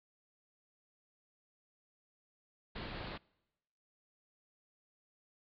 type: low-pass noise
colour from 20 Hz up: pink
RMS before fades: -44 dBFS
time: 2.75-3.18 s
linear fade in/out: 10 ms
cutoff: 4600 Hz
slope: 96 dB/octave
effects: noise-tail reverb RT60 1.0 s tail -26 dB re dry